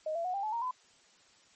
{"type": "tone with pitch steps", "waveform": "sine", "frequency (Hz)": [622.3, 674.7, 731.5, 793.2, 860, 932.4, 1010.9], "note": ["D#5", "E5", "F#5", "G5", "A5", "A#5", "B5"], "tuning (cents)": [0, 40, -20, 20, -40, 0, 40], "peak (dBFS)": -31, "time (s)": [0.06, 0.711], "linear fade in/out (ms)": 5, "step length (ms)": 93, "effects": ["white hiss -63 dBFS RMS until 1.55 s", "MP3 32 kbps"]}